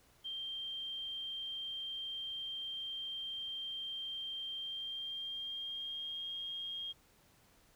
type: tone with pitch glide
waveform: sine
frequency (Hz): 3166 to 3238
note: G7 to G#7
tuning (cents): +17 to -45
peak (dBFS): -39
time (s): 0.24-6.93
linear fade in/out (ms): 20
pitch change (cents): +38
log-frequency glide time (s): 4.55-6.27
effects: pink hiss -67 dBFS RMS until 7.75 s